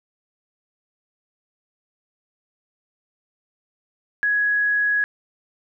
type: tone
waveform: sine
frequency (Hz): 1671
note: G#6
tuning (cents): +10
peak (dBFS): -17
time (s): 4.23-5.04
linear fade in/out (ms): 0
effects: none